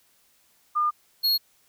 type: tone pair in turn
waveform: sine / square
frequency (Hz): 1209 / 4308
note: D6 / C8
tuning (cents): +50 / +50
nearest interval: octave + minor seventh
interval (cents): 2200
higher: second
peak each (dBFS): -20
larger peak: neither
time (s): 0.75-0.91 / 1.23-1.38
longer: first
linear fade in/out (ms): 20
effects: white hiss -63 dBFS RMS until 1.68 s